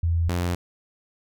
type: tone pair in turn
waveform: sine / sawtooth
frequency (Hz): 83.9 / 87.92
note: E2 / F2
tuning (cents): +31 / +12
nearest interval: minor second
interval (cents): 81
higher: second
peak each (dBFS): -19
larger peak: neither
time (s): 0.03-0.29 / 0.29-0.55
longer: neither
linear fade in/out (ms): 5
effects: none

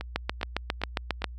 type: two click trains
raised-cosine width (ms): 0.3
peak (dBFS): -18 / -10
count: 4 / 9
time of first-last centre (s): 0.01-1.22 / 0.16-1.243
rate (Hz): 2.48 / 7.39
effects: added 60 Hz sine -38 dBFS peak until 1.38 s

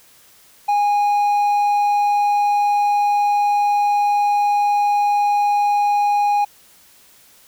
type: tone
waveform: triangle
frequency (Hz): 822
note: G#5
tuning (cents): -18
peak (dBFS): -12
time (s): 0.68-6.45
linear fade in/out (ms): 10
effects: white hiss -50 dBFS RMS until 7.47 s

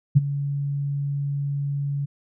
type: tone with ADSR envelope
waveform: sine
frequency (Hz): 141.6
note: C#3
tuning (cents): +37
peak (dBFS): -8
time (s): 0.15-2.06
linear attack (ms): 20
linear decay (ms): 24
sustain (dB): -15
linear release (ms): 15
effects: none

